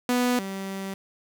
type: tone pair in turn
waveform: sawtooth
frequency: 246.9 / 193.76 Hz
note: B3 / G3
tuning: 0 / -20 cents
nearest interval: major third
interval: 420 cents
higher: first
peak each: -17 / -27 dBFS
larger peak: first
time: 0.09-0.39 / 0.39-0.94 s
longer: second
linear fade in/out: 2 ms
effects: 8-bit